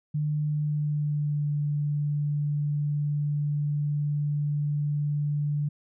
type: tone with pitch glide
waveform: sine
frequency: 150 to 146.83 Hz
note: D3 to D3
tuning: +37 to 0 cents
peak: -24 dBFS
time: 0.14-5.69 s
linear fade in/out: 10 ms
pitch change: -37 cents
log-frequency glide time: 0.47-1.49 s
effects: none